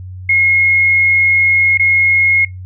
sine tone with dropouts, 2158 Hz, C#7, 47 cents flat, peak -8 dBFS, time 0.29-2.45 s, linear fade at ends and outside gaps 5 ms, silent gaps 1.775-1.795 s, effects noise-tail reverb RT60 0.2 s tail -22 dB re dry + added 92 Hz sine -26 dBFS peak until 2.65 s

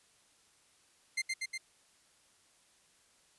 sawtooth tone with echo, 2093 Hz, C7, in tune, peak -27 dBFS, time 1.17-1.22 s, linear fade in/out 10 ms, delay 120 ms, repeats 3, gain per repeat -2 dB, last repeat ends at 1.58 s, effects white hiss -67 dBFS RMS until 3.38 s + resampled to 24000 Hz

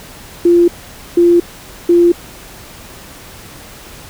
sine tone bursts, 345.9 Hz, F4, 17 cents flat, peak -5 dBFS, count 3, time 0.45-2.12 s, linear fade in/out 5 ms, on 230 ms, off 490 ms, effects pink hiss -35 dBFS RMS until 4.09 s

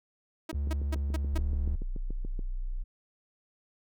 sawtooth tone bursts, 318.6 Hz, D#4, 41 cents sharp, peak -29 dBFS, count 5, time 0.49-1.38 s, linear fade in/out 5 ms, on 26 ms, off 190 ms
click train, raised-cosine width 3 ms, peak -28 dBFS, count 14, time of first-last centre 0.53-2.392 s, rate 6.98 Hz
triangle tone with pitch glide, 71.3 to 70.32 Hz, C#2 to C#2, +49 to +25 cents, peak -26 dBFS, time 0.54-1.76 s, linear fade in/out 10 ms, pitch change -24 cents, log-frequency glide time 0.68-1.06 s
sine tone, 30.87 Hz, B0, in tune, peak -30 dBFS, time 1.32-2.84 s, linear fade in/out 20 ms
effects none

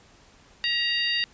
harmonic tone with a mistuned harmonic, 932.3 Hz, A#5, in tune, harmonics 2 / 3 / 4 / 5, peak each -28 / -27 / -30 / -29 dBFS, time 0.64-1.24 s, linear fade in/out 0 ms, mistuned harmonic 2, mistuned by +40 cents, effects pink hiss -55 dBFS RMS until 1.33 s + resampled to 16000 Hz

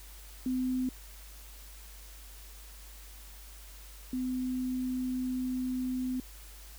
sine tone pair in turn, 255.6 / 254.7 Hz, C4 / C4, -40 / -46 cents, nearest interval unison, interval 6 cents, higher first, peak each -28 / -30 dBFS, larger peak first, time 0.46-0.89 / 4.13-6.2 s, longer second, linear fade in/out 2 ms, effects added 50 Hz sine -48 dBFS peak until 6.78 s + white hiss -53 dBFS RMS until 6.78 s

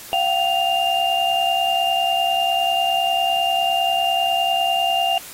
sine tone cluster, 695 / 765 / 2800 Hz, F5 / G5 / F7, -9 / -42 / +4 cents, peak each -21 dBFS, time 0.13-5.18 s, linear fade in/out 0 ms, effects white hiss -38 dBFS RMS until 5.33 s + AAC 48 kbps

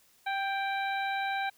harmonic tone with a mistuned harmonic, 783 Hz, G5, 2 cents flat, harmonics 1 / 2 / 3 / 4 / 5, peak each -31 / -35 / -38 / -49 / -42 dBFS, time 0.26-1.5 s, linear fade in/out 10 ms, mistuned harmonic 2, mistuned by +16 cents, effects white hiss -64 dBFS RMS until 1.57 s

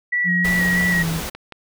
sine tone with vibrato, 1927 Hz, B6, 43 cents flat, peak -17 dBFS, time 0.12-1.03 s, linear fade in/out 10 ms, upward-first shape square, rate 3.1 Hz, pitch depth 23 cents each way
sine tone with pitch glide, 179.2 to 163.38 Hz, F3 to E3, +45 to -15 cents, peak -20 dBFS, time 0.24-1.21 s, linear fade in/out 50 ms, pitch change -160 cents, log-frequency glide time 0.9-1.07 s
pink noise, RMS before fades -28 dBFS, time 0.44-1.3 s, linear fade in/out 10 ms
clicks, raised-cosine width 0.3 ms, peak -19 dBFS, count 3, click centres 1.289 / 1.35 / 1.523 s
effects none

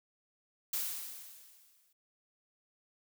blue noise with exponential decay, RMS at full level -33 dBFS, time 0.73-1.93 s, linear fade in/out 5 ms, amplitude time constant 260 ms, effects none

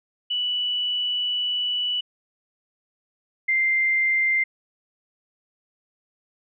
sine tone pair in turn, 2959 / 2092 Hz, F#7 / C7, -1 / -1 cents, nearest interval tritone, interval 600 cents, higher first, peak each -22 / -18 dBFS, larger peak second, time 0.3-2.01 / 3.48-4.44 s, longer first, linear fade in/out 10 ms, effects none

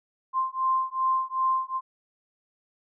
sine beating tone pair, 1046 / 1048.6 Hz, C6 / C6, -1 / +3 cents, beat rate 2.6 Hz, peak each -26 dBFS, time 0.33-1.81 s, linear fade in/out 50 ms, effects none

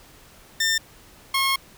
15% pulse tone pair in turn, 1800 / 1081.7 Hz, A6 / C#6, +39 / -43 cents, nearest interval major sixth, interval 882 cents, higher first, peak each -13 dBFS, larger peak neither, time 0.6-0.78 / 1.34-1.56 s, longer second, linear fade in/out 5 ms, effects pink hiss -50 dBFS RMS until 1.77 s

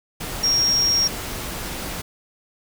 sine tone in noise, 5588 Hz, F8, in tune, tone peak -16 dBFS, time 0.43-1.08 s, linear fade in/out 10 ms, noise pink, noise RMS -30 dBFS, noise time 0.2-2.02 s, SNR +11 dB, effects none

